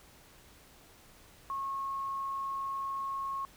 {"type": "tone", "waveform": "sine", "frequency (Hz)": 1090, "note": "C#6", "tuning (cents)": -29, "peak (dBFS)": -33, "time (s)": [1.5, 3.45], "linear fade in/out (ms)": 0, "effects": ["pink hiss -58 dBFS RMS until 3.56 s"]}